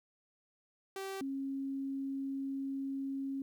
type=tone pair in turn; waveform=sawtooth / sine; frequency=387.5 / 272 Hz; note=G4 / C#4; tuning=-20 / -33 cents; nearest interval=tritone; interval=613 cents; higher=first; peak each=-35 / -35 dBFS; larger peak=neither; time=0.96-1.21 / 1.21-3.42 s; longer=second; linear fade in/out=2 ms; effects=12-bit